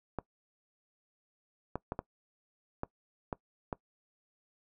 clicks, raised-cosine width 1 ms, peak -20 dBFS, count 7, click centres 0.187 / 1.756 / 1.921 / 1.991 / 2.834 / 3.328 / 3.728 s, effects noise-tail reverb RT60 0.1 s tail -21 dB re dry

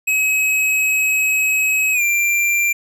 square tone with pitch glide, 2555 to 2370 Hz, D#7 to D7, +45 to +15 cents, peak -15 dBFS, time 0.07-2.73 s, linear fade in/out 10 ms, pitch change -130 cents, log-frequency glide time 1.93-2.02 s, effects none

